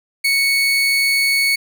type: tone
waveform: 30% pulse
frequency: 2217 Hz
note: C#7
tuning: in tune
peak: -11 dBFS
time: 0.24-1.56 s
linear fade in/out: 10 ms
effects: none